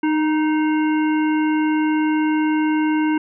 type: harmonic tone with a mistuned harmonic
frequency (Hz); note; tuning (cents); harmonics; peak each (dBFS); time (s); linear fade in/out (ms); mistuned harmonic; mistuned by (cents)
308.1; D#4; -17; 1 / 3 / 5 / 7 / 9; -16 / -26 / -30 / -33 / -35; 0.03-3.18; 5; 3; +29
effects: none